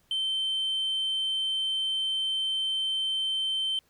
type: tone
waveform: sine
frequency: 3100 Hz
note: G7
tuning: 20 cents flat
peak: -24 dBFS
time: 0.11-3.79 s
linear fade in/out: 2 ms
effects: tanh soft clip ceiling -24 dBFS + pink hiss -67 dBFS RMS until 3.89 s